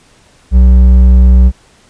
triangle tone with hard clipping, 62.4 Hz, B1, 19 cents sharp, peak -3 dBFS, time 0.51-1.52 s, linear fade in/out 50 ms, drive 9 dB, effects pink hiss -46 dBFS RMS until 1.89 s + resampled to 22050 Hz

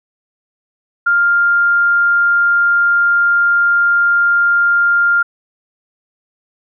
sine tone, 1400 Hz, F6, 4 cents sharp, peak -9 dBFS, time 1.06-5.23 s, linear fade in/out 10 ms, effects none

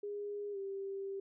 sine tone with pitch glide, 410 to 391.9 Hz, G#4 to G4, -22 to 0 cents, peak -38 dBFS, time 0.03-1.2 s, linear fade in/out 5 ms, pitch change -78 cents, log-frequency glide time 0.52-0.57 s, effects none

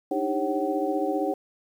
sine tone cluster, 299.6 / 314.8 / 397.9 / 544 / 757 Hz, D4 / D#4 / G4 / C#5 / F#5, +35 / +20 / +26 / -33 / +39 cents, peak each -30 dBFS, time 0.11-1.34 s, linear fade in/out 5 ms, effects 9-bit

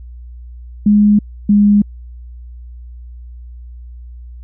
sine tone pair in turn, 207.7 / 205.4 Hz, G#3 / G#3, 0 / -19 cents, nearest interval unison, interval 19 cents, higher first, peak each -6 dBFS, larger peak neither, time 0.86-1.19 / 1.49-1.82 s, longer neither, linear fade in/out 5 ms, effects added 60 Hz sine -30 dBFS peak until 4.43 s

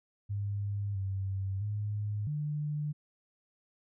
sine tone with pitch steps, 101.3 / 96.7 / 104.3 / 148.9 Hz, G#2 / G2 / G#2 / D3, -43 / -23 / +8 / +24 cents, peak -31 dBFS, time 0.29-2.93 s, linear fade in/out 20 ms, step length 660 ms, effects none

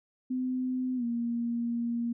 sine tone with pitch glide, 255.2 to 235.4 Hz, C4 to A#3, -43 to +17 cents, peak -28 dBFS, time 0.3-2.13 s, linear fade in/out 10 ms, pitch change -140 cents, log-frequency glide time 0.96-1.04 s, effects none

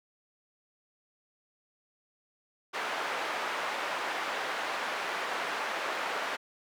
white band-pass noise, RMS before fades -34 dBFS, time 2.73-6.37 s, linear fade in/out 20 ms, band 500 to 1700 Hz, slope 12 dB/octave, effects none

